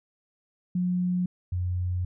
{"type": "tone pair in turn", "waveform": "sine", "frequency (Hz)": [179.9, 89.95], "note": ["F#3", "F#2"], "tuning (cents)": [-48, -48], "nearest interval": "octave", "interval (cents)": 1200, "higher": "first", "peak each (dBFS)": [-23, -25], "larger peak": "first", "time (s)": [[0.75, 1.26], [1.52, 2.05]], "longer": "second", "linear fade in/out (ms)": 5, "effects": []}